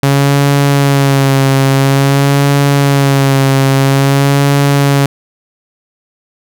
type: tone with vibrato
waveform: sawtooth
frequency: 138.4 Hz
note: C#3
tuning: 2 cents flat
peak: -3 dBFS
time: 0.03-5.06 s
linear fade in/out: 2 ms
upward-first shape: sine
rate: 0.49 Hz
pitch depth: 35 cents each way
effects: none